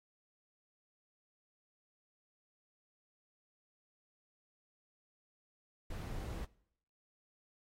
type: noise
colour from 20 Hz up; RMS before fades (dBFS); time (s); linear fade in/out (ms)
brown; -42; 5.9-6.45; 5
effects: noise-tail reverb RT60 0.7 s tail -22 dB re dry + AAC 48 kbps